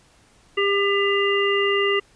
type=harmonic tone; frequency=399.8 Hz; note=G4; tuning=34 cents sharp; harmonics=1 / 3 / 5 / 7; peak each=-20 / -26 / -24 / -25 dBFS; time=0.57-2 s; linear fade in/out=10 ms; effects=pink hiss -56 dBFS RMS until 2.15 s + resampled to 22050 Hz